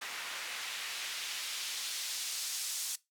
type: noise with band-pass filter sweep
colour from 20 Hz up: white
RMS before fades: -39 dBFS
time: 0.01-2.96 s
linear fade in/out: 10 ms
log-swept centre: 1700 to 6700 Hz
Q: 0.91
effects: noise-tail reverb RT60 0.2 s tail -20 dB re dry